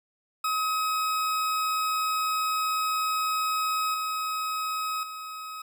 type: tone with level steps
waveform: 40% pulse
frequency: 1271 Hz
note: D#6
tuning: 36 cents sharp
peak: -24 / -27 / -35 dBFS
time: 0.44-5.62 s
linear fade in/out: 5 ms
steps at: 3.94 / 5.03 s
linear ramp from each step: 2 ms
effects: none